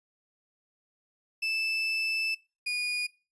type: tone pair in turn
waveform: 35% pulse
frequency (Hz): 2637 / 2450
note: E7 / D#7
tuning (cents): 0 / -27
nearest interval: minor second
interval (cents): 127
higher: first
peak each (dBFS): -26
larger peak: neither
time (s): 1.42-2.35 / 2.66-3.07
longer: first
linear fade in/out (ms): 10
effects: noise-tail reverb RT60 0.3 s tail -22 dB re dry + resampled to 22050 Hz